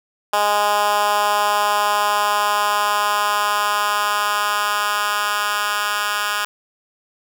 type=tone with high-pass filter sweep; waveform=10% pulse; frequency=206.7 Hz; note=G#3; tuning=8 cents flat; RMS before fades=-19 dBFS; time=0.33-6.45 s; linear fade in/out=5 ms; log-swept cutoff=770 to 1500 Hz; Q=1.8; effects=none